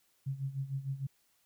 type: tone with tremolo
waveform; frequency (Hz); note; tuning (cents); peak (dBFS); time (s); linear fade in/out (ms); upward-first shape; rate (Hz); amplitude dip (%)
sine; 136.2; C#3; -30; -31; 0.26-1.07; 10; sine; 6.6; 80
effects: white hiss -72 dBFS RMS until 1.45 s